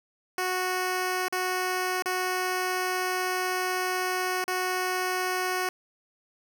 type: tone with dropouts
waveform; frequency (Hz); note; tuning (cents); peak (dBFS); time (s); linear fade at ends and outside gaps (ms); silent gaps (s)
10% pulse; 368; F#4; -9; -18; 0.38-5.69; 2; 1.283-1.325 / 2.023-2.058 / 4.441-4.479
effects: none